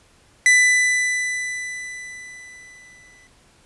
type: tone with exponential decay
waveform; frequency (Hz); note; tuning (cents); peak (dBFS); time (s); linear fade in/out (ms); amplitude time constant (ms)
45% pulse; 1993; B6; +15; -10; 0.46-3.27; 1; 610
effects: pink hiss -55 dBFS RMS until 3.65 s + resampled to 24000 Hz